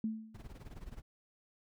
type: tone with exponential decay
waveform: sine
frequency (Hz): 220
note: A3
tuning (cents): 0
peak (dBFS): -30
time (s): 0.04-0.5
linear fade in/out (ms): 2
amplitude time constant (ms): 98
type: noise with tremolo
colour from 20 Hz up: brown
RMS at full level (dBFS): -45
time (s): 0.34-1.02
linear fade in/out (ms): 10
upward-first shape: sine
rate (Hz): 19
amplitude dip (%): 80
effects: none